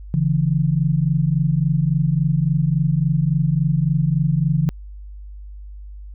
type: tone pair together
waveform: sine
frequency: 141.24 / 164.81 Hz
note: C#3 / E3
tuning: +33 / 0 cents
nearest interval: minor third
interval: 267 cents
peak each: -18 dBFS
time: 0.14-4.69 s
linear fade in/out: 0 ms
effects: added 50 Hz sine -33 dBFS peak until 6.14 s

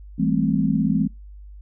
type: chord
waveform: sine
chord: A minor seventh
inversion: second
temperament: equal with one note detuned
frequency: 164.81 / 200.8 / 220 / 261.6 Hz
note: E3 / G3 / A3 / C4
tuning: 0 / +42 / 0 / 0 cents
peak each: -23 dBFS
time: 0.18-1.08 s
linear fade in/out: 20 ms
effects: noise-tail reverb RT60 0.2 s tail -26 dB re dry + added 50 Hz sine -38 dBFS peak until 1.61 s

